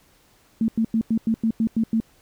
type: tone bursts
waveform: sine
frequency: 224.3 Hz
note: A3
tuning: 34 cents sharp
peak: -17 dBFS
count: 9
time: 0.61-2.002 s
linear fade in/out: 2 ms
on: 72 ms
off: 93 ms
effects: pink hiss -58 dBFS RMS until 2.21 s